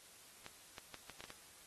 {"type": "clicks", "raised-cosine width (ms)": 0.2, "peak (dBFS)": -30, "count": 7, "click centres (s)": [0.464, 0.782, 0.943, 1.097, 1.206, 1.24, 1.304], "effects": ["white hiss -60 dBFS RMS until 1.66 s", "AAC 32 kbps"]}